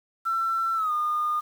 sine tone with pitch glide, 1344 to 1218.3 Hz, E6 to D#6, +33 to -37 cents, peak -22 dBFS, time 0.25-1.41 s, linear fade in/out 20 ms, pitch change -170 cents, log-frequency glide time 0.75-0.92 s, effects tanh soft clip ceiling -18 dBFS + 8-bit

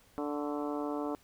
harmonic tone with a mistuned harmonic, 146.83 Hz, D3, in tune, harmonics 2 / 3 / 4 / 5 / 6 / 7 / 8 / 9, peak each -35 / -39 / -41 / -43 / -45 / -46 / -47 / -48 dBFS, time 0.18-1.15 s, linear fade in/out 0 ms, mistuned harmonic 8, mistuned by -61 cents, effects pink hiss -63 dBFS RMS until 1.23 s

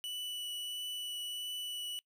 45% pulse tone with vibrato, 2960 Hz, F#7, in tune, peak -38 dBFS, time 0.04-1.99 s, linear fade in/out 0 ms, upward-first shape triangle, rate 1.5 Hz, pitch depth 9 cents each way, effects noise-tail reverb RT60 0.1 s tail -23 dB re dry

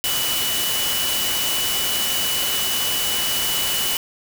sine tone in noise, 2960 Hz, F#7, in tune, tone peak -24 dBFS, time 0.04-3.97 s, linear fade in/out 0 ms, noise white, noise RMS -23 dBFS, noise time 0.04-3.97 s, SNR -4 dB, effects none

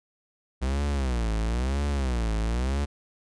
45% pulse tone with vibrato, 62.2 Hz, B1, 13 cents sharp, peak -24 dBFS, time 0.61-2.86 s, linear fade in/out 20 ms, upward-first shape sine, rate 1 Hz, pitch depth 250 cents each way, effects resampled to 22050 Hz

